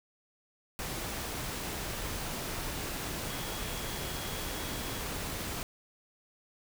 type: tone in noise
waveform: sine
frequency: 3322 Hz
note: G#7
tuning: in tune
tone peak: -48 dBFS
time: 3.3-5 s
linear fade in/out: 0 ms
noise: pink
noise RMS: -37 dBFS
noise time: 0.79-5.63 s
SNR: -14 dB
effects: none